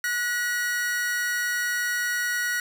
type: tone pair together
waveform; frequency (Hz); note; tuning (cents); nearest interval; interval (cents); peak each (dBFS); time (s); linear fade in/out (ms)
45% pulse; 1463.8 / 1915; F#6 / A#6; -19 / +46; perfect fourth; 465; -27; 0.04-2.6; 2
effects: none